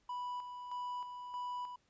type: tone with tremolo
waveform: triangle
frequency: 986 Hz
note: B5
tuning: 3 cents flat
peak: -36 dBFS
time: 0.09-1.76 s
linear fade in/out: 5 ms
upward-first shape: square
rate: 1.6 Hz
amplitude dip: 50%
effects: pink hiss -75 dBFS RMS until 1.89 s + resampled to 16000 Hz